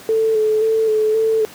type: tone with vibrato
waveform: sine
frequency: 437.8 Hz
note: A4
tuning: 9 cents flat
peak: -13 dBFS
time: 0.09-1.45 s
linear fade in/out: 0 ms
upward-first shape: square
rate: 1.9 Hz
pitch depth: 23 cents each way
effects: pink hiss -39 dBFS RMS until 1.54 s + high-pass 150 Hz 12 dB/octave